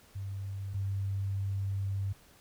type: tone pair in turn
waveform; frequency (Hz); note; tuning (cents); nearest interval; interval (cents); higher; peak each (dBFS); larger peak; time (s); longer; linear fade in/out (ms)
sine; 98.1 / 98.1; G2 / G2; +2 / +2; unison; 0; neither; -35 / -30; second; 0.15-0.74 / 0.74-2.13; second; 10
effects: pink hiss -60 dBFS RMS until 2.4 s